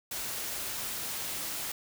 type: noise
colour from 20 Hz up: white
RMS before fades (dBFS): -36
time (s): 0.11-1.72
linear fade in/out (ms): 5
effects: none